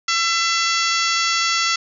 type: harmonic tone with a mistuned harmonic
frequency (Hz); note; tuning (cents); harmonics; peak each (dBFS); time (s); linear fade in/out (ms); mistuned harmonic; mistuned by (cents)
672; E5; +33; 2 / 3 / 4 / 5 / 6 / 7 / 8 / 9 / 10; -22 / -24 / -26 / -26 / -30 / -25 / -27 / -29 / -30; 0.08-1.76; 5; 7; -63
effects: none